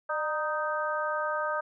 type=harmonic tone with a mistuned harmonic; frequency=311.1 Hz; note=D#4; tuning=in tune; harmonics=2 / 3 / 4 / 5; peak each=-32 / -35 / -32 / -34 dBFS; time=0.09-1.61 s; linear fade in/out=10 ms; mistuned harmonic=2; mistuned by=-53 cents; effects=none